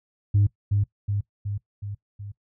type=tone with echo; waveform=sine; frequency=101.6 Hz; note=G#2; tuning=38 cents flat; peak=-14 dBFS; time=0.34-0.47 s; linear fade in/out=10 ms; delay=370 ms; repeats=5; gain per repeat=-4 dB; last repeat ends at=2.32 s; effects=noise-tail reverb RT60 0.1 s tail -19 dB re dry + tanh soft clip ceiling -13 dBFS